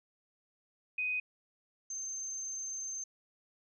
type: tone pair in turn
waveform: sine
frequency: 2500 / 6286 Hz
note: D#7 / G8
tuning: +8 / +4 cents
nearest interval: octave + major third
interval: 1596 cents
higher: second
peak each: -31 / -37 dBFS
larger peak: first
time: 0.98-1.2 / 1.9-3.04 s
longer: second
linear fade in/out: 5 ms
effects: none